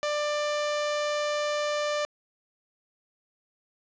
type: tone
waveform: sawtooth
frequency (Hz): 593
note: D5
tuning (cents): +17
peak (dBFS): -22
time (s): 0.03-2.05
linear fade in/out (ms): 0
effects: resampled to 16000 Hz + 10-bit